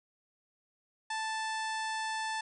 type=harmonic tone with a mistuned harmonic; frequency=880 Hz; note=A5; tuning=in tune; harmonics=1 / 2 / 3 / 4 / 5 / 6 / 7 / 8 / 9 / 10; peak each=-35 / -38 / -46 / -46 / -48 / -48 / -52 / -55 / -54 / -51 dBFS; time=1.1-2.41 s; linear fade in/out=5 ms; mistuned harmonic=8; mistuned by=+34 cents; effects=none